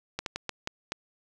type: slowing click train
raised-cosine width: 0.2 ms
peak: -14 dBFS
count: 6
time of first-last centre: 0.19-0.921 s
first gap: 72 ms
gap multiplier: 1.36
effects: none